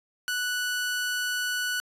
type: tone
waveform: sawtooth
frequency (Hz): 1480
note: F#6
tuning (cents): 0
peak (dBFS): -23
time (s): 0.28-1.8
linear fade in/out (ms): 0
effects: resampled to 32000 Hz